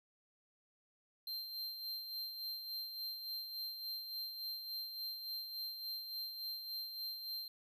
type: tone with tremolo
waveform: square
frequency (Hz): 4153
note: C8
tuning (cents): -14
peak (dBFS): -40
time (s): 1.27-7.48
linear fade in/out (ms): 2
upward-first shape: sine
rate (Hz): 3.5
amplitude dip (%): 50
effects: none